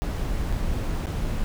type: noise with dropouts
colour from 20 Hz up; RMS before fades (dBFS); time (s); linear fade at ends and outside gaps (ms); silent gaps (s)
brown; -26; 0.02-1.44; 0; 0.52-0.525 / 1.059-1.069
effects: none